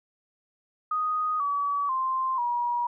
sine tone with pitch steps, 1244.5 / 1141.2 / 1046.5 / 959.6 Hz, D#6 / C#6 / C6 / A#5, 0 / +50 / 0 / +50 cents, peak -24 dBFS, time 0.91-2.87 s, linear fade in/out 5 ms, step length 490 ms, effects none

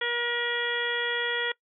harmonic tone, 477.1 Hz, A#4, 40 cents sharp, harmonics 1 / 2 / 3 / 4 / 5 / 6 / 7, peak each -33 / -37 / -33 / -30 / -40 / -41 / -33 dBFS, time 0.01-1.52 s, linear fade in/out 5 ms, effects noise-tail reverb RT60 0.1 s tail -22 dB re dry

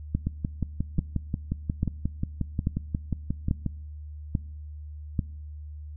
two click trains, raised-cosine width 5 ms, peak -12 / -14 dBFS, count 7 / 20, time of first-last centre 0.15-5.192 / 0.27-3.663 s, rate 1.19 / 5.6 Hz, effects noise-tail reverb RT60 0.8 s tail -23 dB re dry + added 75 Hz sine -37 dBFS peak until 5.96 s

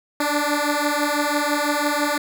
10% pulse beating tone pair, 290.4 / 296.4 Hz, D4 / D4, -19 / +16 cents, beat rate 6 Hz, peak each -14 dBFS, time 0.2-2.18 s, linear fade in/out 5 ms, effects none

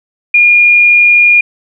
sine tone, 2424 Hz, D#7, 46 cents flat, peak -3 dBFS, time 0.34-1.41 s, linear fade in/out 5 ms, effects none

